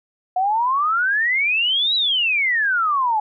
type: exponential two-way sweep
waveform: sine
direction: up then down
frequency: 719 to 3974 to 831 Hz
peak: -16 dBFS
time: 0.36-3.2 s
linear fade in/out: 5 ms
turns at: 1.95 s
effects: none